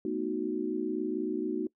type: chord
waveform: sine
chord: B dominant seventh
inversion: third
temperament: equal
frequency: 220 / 246.9 / 311.1 / 370 Hz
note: A3 / B3 / D#4 / F#4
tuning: 0 / 0 / 0 / 0 cents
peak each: -38 / -37 / -33 / -33 dBFS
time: 0.05-1.67 s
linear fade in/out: 2 ms
effects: noise-tail reverb RT60 0.1 s tail -22 dB re dry